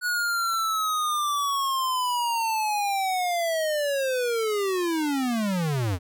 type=linear sweep; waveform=square; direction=down; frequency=1469 to 82.41 Hz; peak=-24 dBFS; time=0.01-5.99 s; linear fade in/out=50 ms; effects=none